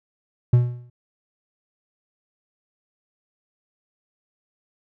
triangle tone with exponential decay, 121.8 Hz, B2, 24 cents flat, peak -7 dBFS, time 0.53-0.9 s, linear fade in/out 5 ms, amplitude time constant 80 ms, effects none

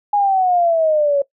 sine exponential sweep, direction down, 830.6 to 554.4 Hz, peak -12 dBFS, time 0.13-1.22 s, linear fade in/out 5 ms, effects noise-tail reverb RT60 0.1 s tail -19 dB re dry

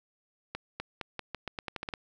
accelerating click train, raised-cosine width 0.3 ms, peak -19 dBFS, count 12, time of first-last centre 0.55-1.938 s, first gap 250 ms, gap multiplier 0.85, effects none

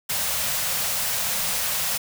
white band-stop noise, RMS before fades -25 dBFS, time 0.09-1.98 s, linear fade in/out 10 ms, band 230 to 460 Hz, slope 96 dB/octave, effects none

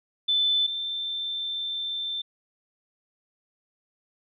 sine tone pair in turn, 3520 / 3557 Hz, A7 / A7, 0 / +18 cents, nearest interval unison, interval 18 cents, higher second, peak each -20 / -28 dBFS, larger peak first, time 0.28-0.67 / 0.67-2.22 s, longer second, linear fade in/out 10 ms, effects none

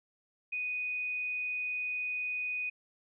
sine tone, 2486 Hz, D#7, 2 cents flat, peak -32 dBFS, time 0.52-2.7 s, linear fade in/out 10 ms, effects none

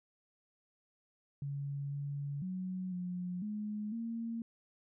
sine tone with pitch steps, 141 / 142.3 / 185.1 / 179.5 / 210.6 / 229.7 Hz, C#3 / C#3 / F#3 / F3 / G#3 / A#3, +30 / +46 / +1 / +48 / +24 / -25 cents, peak -36 dBFS, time 1.42-4.42 s, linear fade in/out 2 ms, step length 500 ms, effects none

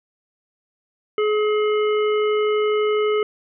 harmonic tone, 424 Hz, G#4, 36 cents sharp, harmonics 1 / 3 / 5 / 7, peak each -17 / -27 / -31 / -34 dBFS, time 1.18-3.23 s, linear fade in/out 2 ms, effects none

